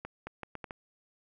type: accelerating click train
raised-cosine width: 0.5 ms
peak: -24 dBFS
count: 6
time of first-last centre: 0.05-0.708 s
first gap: 220 ms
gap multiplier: 0.74
effects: none